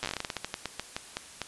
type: slowing click train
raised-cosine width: 0.2 ms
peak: -14 dBFS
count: 20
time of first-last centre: 0.03-1.417 s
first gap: 8 ms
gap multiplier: 1.21
effects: white hiss -48 dBFS RMS until 1.47 s + resampled to 24000 Hz